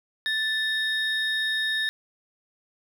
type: tone pair together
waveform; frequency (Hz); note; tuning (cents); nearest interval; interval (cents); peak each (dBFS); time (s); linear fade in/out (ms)
triangle; 1760 / 3717; A6 / A#7; 0 / -6; octave + minor second; 1294; -24 / -26; 0.26-1.89; 0
effects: none